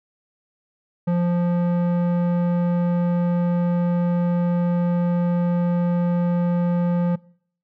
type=tone with low-pass filter; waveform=square; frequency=174.61 Hz; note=F3; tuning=in tune; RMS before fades=-20 dBFS; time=1.07-7.16 s; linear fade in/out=10 ms; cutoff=930 Hz; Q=0.6; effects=noise-tail reverb RT60 0.6 s tail -24 dB re dry